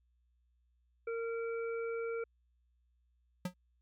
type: harmonic tone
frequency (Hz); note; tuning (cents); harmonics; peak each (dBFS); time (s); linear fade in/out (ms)
460; A#4; -23; 1 / 3 / 5; -35 / -45 / -49; 1.07-2.24; 5
type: tone with exponential decay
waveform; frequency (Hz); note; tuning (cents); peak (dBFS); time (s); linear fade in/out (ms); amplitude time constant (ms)
square; 180.7; F#3; -41; -31; 3.45-3.54; 5; 19
effects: added 60 Hz sine -70 dBFS peak until 3.81 s + MP3 96 kbps